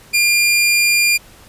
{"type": "tone", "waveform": "sawtooth", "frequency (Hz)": 2400, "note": "D7", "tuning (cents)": 37, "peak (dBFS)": -8, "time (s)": [0.13, 1.18], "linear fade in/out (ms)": 20, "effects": ["pink hiss -44 dBFS RMS until 1.48 s", "resampled to 32000 Hz"]}